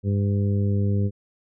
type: harmonic tone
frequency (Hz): 100.5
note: G2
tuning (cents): +44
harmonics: 1 / 2 / 3 / 4 / 5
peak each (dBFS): -20 / -26 / -36 / -33 / -37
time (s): 0.03-1.11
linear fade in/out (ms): 50
effects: none